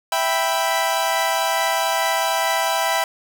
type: chord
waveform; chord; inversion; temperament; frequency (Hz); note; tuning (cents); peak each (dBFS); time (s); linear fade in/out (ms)
sawtooth; E minor; none; equal; 659.3 / 784 / 987.8; E5 / G5 / B5; 0 / 0 / 0; -19; 0.12-3.04; 2
effects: none